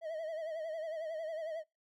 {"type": "tone with vibrato", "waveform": "triangle", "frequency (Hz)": 640, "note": "D#5", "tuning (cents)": 49, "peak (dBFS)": -35, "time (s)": [0.01, 1.64], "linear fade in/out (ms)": 50, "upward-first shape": "sine", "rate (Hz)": 11, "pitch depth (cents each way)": 74, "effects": ["noise-tail reverb RT60 0.2 s tail -25 dB re dry"]}